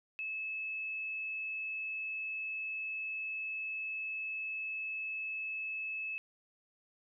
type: tone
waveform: sine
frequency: 2600 Hz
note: E7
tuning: 24 cents flat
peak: -36 dBFS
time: 0.19-6.18 s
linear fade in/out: 0 ms
effects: none